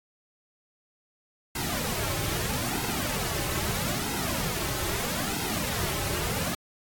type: noise with flanger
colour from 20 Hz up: pink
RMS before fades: -30 dBFS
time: 1.55-6.55 s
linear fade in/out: 5 ms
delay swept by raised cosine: 1.7 to 4.3 ms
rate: 0.78 Hz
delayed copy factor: -0.75
effects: AAC 64 kbps